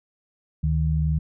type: tone pair together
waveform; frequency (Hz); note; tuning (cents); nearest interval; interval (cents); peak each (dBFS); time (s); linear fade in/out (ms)
sine; 73.4 / 155.53; D2 / D#3; 0 / 0; octave + minor second; 1300; -22; 0.63-1.19; 10
effects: none